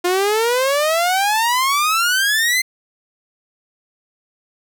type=exponential sweep; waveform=sawtooth; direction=up; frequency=349.2 to 2093 Hz; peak=-11 dBFS; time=0.04-2.62 s; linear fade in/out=10 ms; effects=none